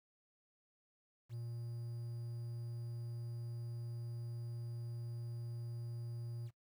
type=tone with quantisation; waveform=triangle; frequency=117.8 Hz; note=A#2; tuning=19 cents sharp; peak=-40 dBFS; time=1.29-6.51 s; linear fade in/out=50 ms; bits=11; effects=noise-tail reverb RT60 0.1 s tail -19 dB re dry